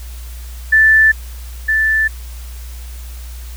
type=tone pair in turn; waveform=sine; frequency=1760 / 1760 Hz; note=A6 / A6; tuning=0 / 0 cents; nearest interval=unison; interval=0 cents; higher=neither; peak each=-6 / -11 dBFS; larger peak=first; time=0.72-1.12 / 1.68-2.08 s; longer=neither; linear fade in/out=10 ms; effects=added 60 Hz sine -27 dBFS peak until 3.56 s + white hiss -40 dBFS RMS until 3.56 s